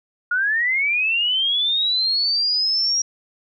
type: linear sweep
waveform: sine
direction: up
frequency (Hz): 1413 to 5690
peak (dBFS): -17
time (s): 0.31-3.02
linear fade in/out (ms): 5
effects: none